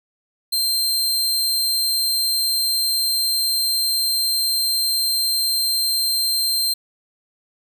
sawtooth tone, 4154 Hz, C8, 13 cents flat, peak -15 dBFS, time 0.52-6.74 s, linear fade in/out 10 ms, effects none

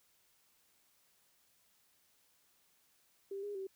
sine tone with pitch steps, 394 / 409.8 / 384.9 Hz, G4 / G#4 / G4, +9 / -23 / -32 cents, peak -39 dBFS, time 3.31-3.67 s, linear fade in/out 5 ms, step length 120 ms, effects white hiss -72 dBFS RMS until 3.75 s

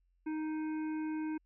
harmonic tone, 311.1 Hz, D#4, in tune, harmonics 1 / 3 / 5 / 7 / 8, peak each -34 / -48 / -52 / -57 / -58 dBFS, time 0.26-1.38 s, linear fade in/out 10 ms, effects added 44 Hz sine -70 dBFS peak until 1.45 s

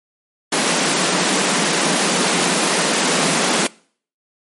pink high-pass noise, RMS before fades -17 dBFS, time 0.52-3.67 s, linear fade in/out 5 ms, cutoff 160 Hz, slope 96 dB/octave, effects noise-tail reverb RT60 0.5 s tail -23 dB re dry + MP3 48 kbps

